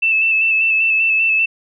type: tone with vibrato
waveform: sine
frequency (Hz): 2637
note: E7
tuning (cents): 0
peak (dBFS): -12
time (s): 0.02-1.46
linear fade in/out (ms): 10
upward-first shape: square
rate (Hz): 5.1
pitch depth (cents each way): 21
effects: none